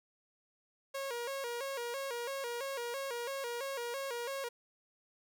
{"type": "tone with vibrato", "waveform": "sawtooth", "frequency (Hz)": 510, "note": "C5", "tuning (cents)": -44, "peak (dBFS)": -33, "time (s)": [0.94, 4.49], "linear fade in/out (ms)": 10, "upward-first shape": "square", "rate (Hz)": 3, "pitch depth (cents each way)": 120, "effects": []}